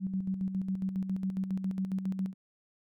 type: tone with tremolo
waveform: sine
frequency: 189.9 Hz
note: F#3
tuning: 45 cents sharp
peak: -28 dBFS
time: 0-2.34 s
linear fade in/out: 50 ms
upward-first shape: square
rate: 7.3 Hz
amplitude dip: 55%
effects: none